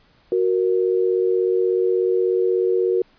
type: tone pair together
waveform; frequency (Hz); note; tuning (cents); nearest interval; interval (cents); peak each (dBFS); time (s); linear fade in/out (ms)
sine; 369.7 / 466.2; F#4 / A#4; -1 / 0; major third; 401; -18 / -20; 0.32-3.02; 2
effects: pink hiss -57 dBFS RMS until 3.18 s + resampled to 11025 Hz